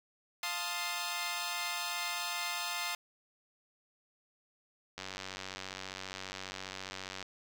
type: chord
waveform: 10% pulse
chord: F dominant seventh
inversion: none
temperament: equal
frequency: 698.5 / 880 / 1046.5 / 1244.5 Hz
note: F5 / A5 / C6 / Eb6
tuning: 0 / 0 / 0 / 0 cents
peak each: -32 dBFS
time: 0.43-2.95 s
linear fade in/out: 2 ms
type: click train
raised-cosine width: 0.2 ms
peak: -23 dBFS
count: 214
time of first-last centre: 4.98-7.227 s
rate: 94.8 Hz
effects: none